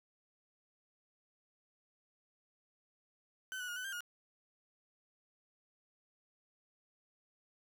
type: tone with pitch steps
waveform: 35% pulse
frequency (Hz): 1522 / 1474 / 1433 / 1503 / 1586 / 1435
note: F#6 / F#6 / F6 / F#6 / G6 / F6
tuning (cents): +48 / -7 / +44 / +27 / +20 / +47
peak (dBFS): -38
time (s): 3.52-4.006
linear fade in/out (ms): 0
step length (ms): 81
effects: none